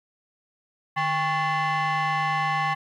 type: tone with frequency modulation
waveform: sine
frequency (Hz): 151.4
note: D#3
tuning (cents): -47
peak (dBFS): -19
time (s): 0.96-2.75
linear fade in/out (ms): 20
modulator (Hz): 949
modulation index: 1.9
effects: tanh soft clip ceiling -21 dBFS + 10-bit